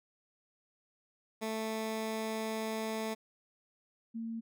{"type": "tone pair in turn", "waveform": ["15% pulse", "sine"], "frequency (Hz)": [220.4, 227.4], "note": ["A3", "A#3"], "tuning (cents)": [3, -43], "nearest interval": "minor second", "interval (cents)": 54, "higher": "second", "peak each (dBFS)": [-28, -36], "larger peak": "first", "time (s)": [[1.41, 3.15], [4.14, 4.41]], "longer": "first", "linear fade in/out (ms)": 20, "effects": []}